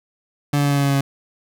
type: tone with pitch steps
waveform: 30% pulse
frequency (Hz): 144.5 / 143.58 / 142.68 / 141.77 / 140.87 / 139.98 / 139.09 / 138.21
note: D3 / D3 / D3 / C#3 / C#3 / C#3 / C#3 / C#3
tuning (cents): -28 / -39 / -50 / +39 / +28 / +17 / +6 / -5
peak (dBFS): -13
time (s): 0.53-1.01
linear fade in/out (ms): 5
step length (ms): 60
effects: none